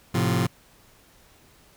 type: chord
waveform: sawtooth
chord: F major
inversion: first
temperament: just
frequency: 109.13 / 130.96 / 174.61 Hz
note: A2 / C3 / F3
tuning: -14 / +2 / 0 cents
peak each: -21 dBFS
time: 0.14-0.47 s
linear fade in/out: 10 ms
effects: pink hiss -56 dBFS RMS until 1.76 s